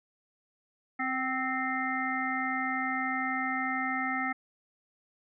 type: harmonic tone with a mistuned harmonic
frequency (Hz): 261.6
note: C4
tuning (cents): 0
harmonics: 1 / 3 / 5 / 7 / 8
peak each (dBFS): -35 / -35 / -35 / -35 / -35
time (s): 0.99-4.33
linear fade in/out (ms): 10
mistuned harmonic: 3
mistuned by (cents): -29
effects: none